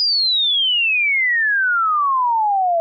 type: exponential sweep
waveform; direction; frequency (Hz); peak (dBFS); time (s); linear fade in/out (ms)
sine; down; 4978 to 659; -14; 0-2.8; 0
effects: none